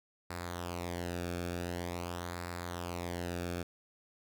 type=tone with flanger; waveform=sawtooth; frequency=87.31 Hz; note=F2; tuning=in tune; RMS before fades=-39 dBFS; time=0.3-3.63 s; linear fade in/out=5 ms; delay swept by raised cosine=0.32 to 1.01 ms; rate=0.46 Hz; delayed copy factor=-0.65; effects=none